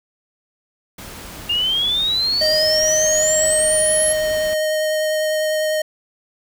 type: noise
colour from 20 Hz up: pink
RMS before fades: -35 dBFS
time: 0.98-4.54 s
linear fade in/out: 5 ms
type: exponential sweep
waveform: sine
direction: up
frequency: 2794 to 11190 Hz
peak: -16 dBFS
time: 1.49-4.13 s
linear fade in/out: 10 ms
type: tone with vibrato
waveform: square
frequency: 620 Hz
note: D#5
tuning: 6 cents flat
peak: -18 dBFS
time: 2.41-5.82 s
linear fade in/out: 5 ms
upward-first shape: triangle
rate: 10 Hz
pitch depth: 11 cents each way
effects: none